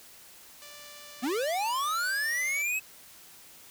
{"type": "tone", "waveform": "5% pulse", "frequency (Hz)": 587.3, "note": "D5", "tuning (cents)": 0, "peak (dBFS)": -35, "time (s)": [0.62, 2.62], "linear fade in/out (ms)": 0}
{"type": "linear sweep", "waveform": "square", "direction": "up", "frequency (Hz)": [224, 2598], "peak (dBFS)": -28, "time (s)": [1.22, 2.8], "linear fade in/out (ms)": 20}
{"effects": ["white hiss -52 dBFS RMS until 3.7 s"]}